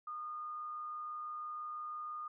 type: tone with amplitude modulation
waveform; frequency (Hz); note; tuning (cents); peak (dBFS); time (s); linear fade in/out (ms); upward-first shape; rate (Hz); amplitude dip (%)
sine; 1223; D#6; -30; -39; 0.07-2.28; 5; sine; 126; 25
effects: none